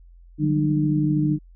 sine tone cluster, 150.2 / 183.2 / 198.2 / 303.6 Hz, D3 / F#3 / G3 / D#4, +39 / -17 / +19 / -42 cents, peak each -21 / -30 / -30 / -21 dBFS, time 0.38-1.39 s, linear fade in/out 50 ms, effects added 43 Hz sine -45 dBFS peak until 1.55 s

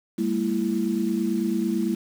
sine tone cluster, 199.6 / 228.6 / 332.6 Hz, G3 / A#3 / E4, +32 / -34 / +16 cents, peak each -26 dBFS, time 0.18-1.95 s, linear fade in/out 10 ms, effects 7-bit

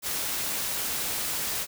white noise, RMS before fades -30 dBFS, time 0.02-1.67 s, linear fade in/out 50 ms, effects none

